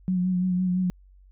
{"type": "tone with vibrato", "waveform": "sine", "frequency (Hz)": 182.5, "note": "F#3", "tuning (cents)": -24, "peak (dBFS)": -21, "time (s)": [0.08, 0.9], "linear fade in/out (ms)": 0, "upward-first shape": "sine", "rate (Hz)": 5.9, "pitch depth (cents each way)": 32, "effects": ["added 47 Hz sine -50 dBFS peak until 1.31 s"]}